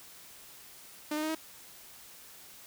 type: tone with pitch steps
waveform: sawtooth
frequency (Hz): 301.1 / 306.7 / 312.4 / 318.3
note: D4 / D#4 / D#4 / D#4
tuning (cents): +43 / -25 / +7 / +39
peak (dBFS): -27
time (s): 1.11-1.35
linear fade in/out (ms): 5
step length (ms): 60
effects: white hiss -52 dBFS RMS until 2.66 s